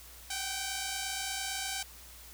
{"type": "tone pair together", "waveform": "5% pulse", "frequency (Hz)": [755, 783.7], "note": ["F#5", "G5"], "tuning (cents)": [35, -1], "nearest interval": "minor second", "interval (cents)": 64, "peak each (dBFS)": [-27, -24], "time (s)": [0.3, 1.83], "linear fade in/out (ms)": 5, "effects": ["added 60 Hz sine -54 dBFS peak until 2.33 s", "white hiss -52 dBFS RMS until 2.33 s"]}